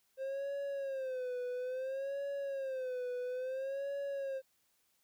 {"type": "tone with vibrato", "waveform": "triangle", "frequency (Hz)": 527, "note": "C5", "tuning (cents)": 12, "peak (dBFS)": -34, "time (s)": [0.17, 4.42], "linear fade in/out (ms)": 50, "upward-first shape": "sine", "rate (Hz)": 0.59, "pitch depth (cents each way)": 110, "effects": ["white hiss -75 dBFS RMS until 5.03 s"]}